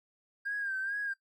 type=tone with vibrato; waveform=triangle; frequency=1600 Hz; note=G6; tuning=35 cents sharp; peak=-28 dBFS; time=0.45-1.14 s; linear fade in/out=20 ms; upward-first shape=sine; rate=2.3 Hz; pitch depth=68 cents each way; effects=noise-tail reverb RT60 0.1 s tail -18 dB re dry + tanh soft clip ceiling -30 dBFS